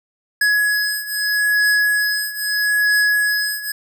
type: beating tone pair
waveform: square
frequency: 1681 / 1681.78 Hz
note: G#6 / G#6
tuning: +20 / +21 cents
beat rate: 0.78 Hz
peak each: -21 / -18 dBFS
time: 0.41-3.72 s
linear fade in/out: 5 ms
effects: none